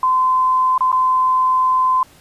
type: tone with dropouts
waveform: sine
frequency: 1028 Hz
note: C6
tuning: 31 cents flat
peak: -12 dBFS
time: 0.03-2.03 s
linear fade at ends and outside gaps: 2 ms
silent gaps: 0.779-0.807 / 0.918-0.927 s
effects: pink hiss -48 dBFS RMS until 2.2 s + resampled to 32000 Hz